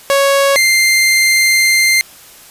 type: tone pair in turn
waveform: sawtooth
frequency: 554.4 / 2093 Hz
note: C#5 / C7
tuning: 0 / 0 cents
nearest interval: octave + major seventh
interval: 2300 cents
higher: second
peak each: -5 dBFS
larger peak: neither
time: 0.1-0.56 / 0.56-2.01 s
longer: second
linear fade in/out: 0 ms
effects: white hiss -39 dBFS RMS until 2.5 s + resampled to 32000 Hz